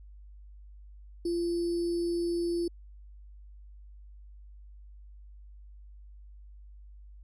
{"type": "tone with sample-and-hold", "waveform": "sine", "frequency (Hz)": 343, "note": "F4", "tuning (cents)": -31, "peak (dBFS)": -27, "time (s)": [1.25, 2.68], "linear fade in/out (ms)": 5, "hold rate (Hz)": 4900, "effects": ["added 50 Hz sine -47 dBFS peak until 7.23 s", "resampled to 22050 Hz"]}